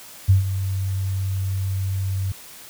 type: tone with ADSR envelope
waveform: sine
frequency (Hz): 96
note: G2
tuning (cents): -36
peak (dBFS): -9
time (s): 0.28-2.32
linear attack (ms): 19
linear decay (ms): 130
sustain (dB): -12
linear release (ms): 4
effects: white hiss -42 dBFS RMS until 2.69 s